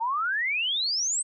sine exponential sweep, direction up, 880 to 8480 Hz, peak -24 dBFS, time 0-1.23 s, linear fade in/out 20 ms, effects none

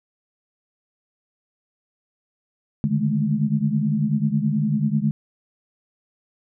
sine tone cluster, 144.4 / 152.9 / 210.2 / 220.1 Hz, D3 / D#3 / G#3 / A3, -29 / -30 / +21 / +1 cents, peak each -25 / -24 / -22 / -26 dBFS, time 2.84-5.11 s, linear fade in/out 0 ms, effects none

